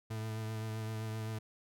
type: tone with vibrato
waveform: 40% pulse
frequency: 110 Hz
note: A2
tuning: in tune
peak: -36 dBFS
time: 0.1-1.39 s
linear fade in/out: 10 ms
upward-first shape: triangle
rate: 7.7 Hz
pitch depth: 25 cents each way
effects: none